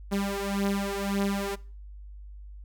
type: beating tone pair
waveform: sawtooth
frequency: 197.9 / 199.7 Hz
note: G3 / G3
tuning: +17 / +32 cents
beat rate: 1.8 Hz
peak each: -26 dBFS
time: 0.11-1.56 s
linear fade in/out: 20 ms
effects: noise-tail reverb RT60 0.4 s tail -22 dB re dry + added 50 Hz sine -41 dBFS peak until 2.64 s